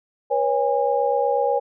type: tone cluster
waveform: sine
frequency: 484.8 / 553 / 816 Hz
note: B4 / C#5 / G#5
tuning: -32 / -4 / -31 cents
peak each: -22 dBFS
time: 0.3-1.6 s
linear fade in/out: 20 ms
effects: none